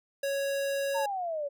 square tone, 554.4 Hz, C#5, in tune, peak -29 dBFS, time 0.23-1.06 s, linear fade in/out 5 ms
sine exponential sweep, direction down, 937 to 554.4 Hz, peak -30 dBFS, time 0.94-1.49 s, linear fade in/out 20 ms
effects none

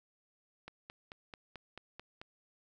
click train, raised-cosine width 0.3 ms, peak -30 dBFS, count 8, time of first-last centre 0.68-2.215 s, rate 4.56 Hz, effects none

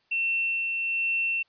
sine tone with tremolo, 2700 Hz, E7, 41 cents sharp, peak -23 dBFS, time 0.11-1.43 s, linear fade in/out 10 ms, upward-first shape sine, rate 1.2 Hz, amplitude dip 30%, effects white hiss -68 dBFS RMS until 1.48 s + resampled to 11025 Hz

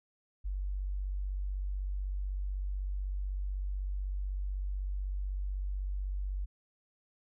sine tone, 48 Hz, G1, 36 cents flat, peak -32 dBFS, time 0.44-6.46 s, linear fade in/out 20 ms, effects none

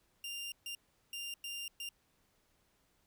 sawtooth tone bursts at uneven times, 2794 Hz, F7, in tune, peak -37 dBFS, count 5, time 0.24-0.52 / 0.66-0.75 / 1.13-1.34 / 1.44-1.68 / 1.8-1.89 s, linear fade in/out 2 ms, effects pink hiss -74 dBFS RMS until 3.06 s

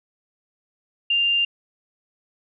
sine tone, 2794 Hz, F7, in tune, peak -17 dBFS, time 1.1-1.45 s, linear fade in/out 5 ms, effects none

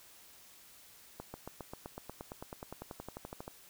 accelerating click train, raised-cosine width 1 ms, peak -28 dBFS, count 23, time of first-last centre 1.2-3.479 s, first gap 140 ms, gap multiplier 0.97, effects white hiss -58 dBFS RMS until 3.69 s

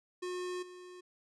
square tone with level steps, 361.4 Hz, F#4, 41 cents flat, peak -37 / -49 dBFS, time 0.22-1.01 s, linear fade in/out 10 ms, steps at 0.62 s, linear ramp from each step 10 ms, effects resampled to 22050 Hz

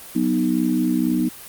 sine chord, B major, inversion second, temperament equal, 185 / 246.9 / 311.1 Hz, F#3 / B3 / D#4, 0 / 0 / 0 cents, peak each -24 / -20 / -21 dBFS, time 0.15-1.29 s, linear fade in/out 10 ms, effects white hiss -39 dBFS RMS until 1.48 s + Opus 32 kbps

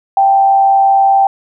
sine tone with frequency modulation, 784 Hz, G5, in tune, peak -6 dBFS, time 0.17-1.27 s, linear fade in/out 2 ms, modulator 99.5 Hz, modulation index 0.34, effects none

